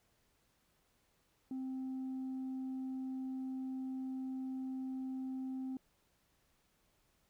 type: tone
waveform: sine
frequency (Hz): 261.6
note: C4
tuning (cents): 0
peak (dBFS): -36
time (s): 1.51-5.77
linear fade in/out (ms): 2
effects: tanh soft clip ceiling -37 dBFS + pink hiss -75 dBFS RMS until 7.29 s